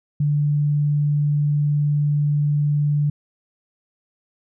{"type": "tone", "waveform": "sine", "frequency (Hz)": 146.83, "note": "D3", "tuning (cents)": 0, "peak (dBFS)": -16, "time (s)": [0.2, 3.1], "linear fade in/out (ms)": 5, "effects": []}